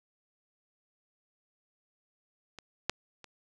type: clicks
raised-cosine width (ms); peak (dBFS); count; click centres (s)
0.2; -27 / -10 / -30; 3; 2.587 / 2.896 / 3.243
effects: none